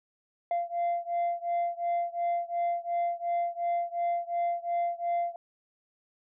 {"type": "beating tone pair", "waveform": "sine", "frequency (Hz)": [690, 692.8], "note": ["F5", "F5"], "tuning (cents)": [-21, -14], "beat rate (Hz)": 2.8, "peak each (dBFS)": [-28, -29], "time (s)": [0.51, 5.36], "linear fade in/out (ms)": 2, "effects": ["tanh soft clip ceiling -24 dBFS"]}